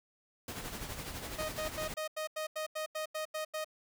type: noise with tremolo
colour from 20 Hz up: pink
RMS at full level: -40 dBFS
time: 0.48-1.94 s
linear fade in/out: 2 ms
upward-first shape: sine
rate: 12 Hz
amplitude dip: 50%
type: tone bursts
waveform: sawtooth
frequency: 622.3 Hz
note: D#5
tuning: in tune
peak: -31 dBFS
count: 12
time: 1.38-3.646 s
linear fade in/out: 10 ms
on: 110 ms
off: 86 ms
effects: none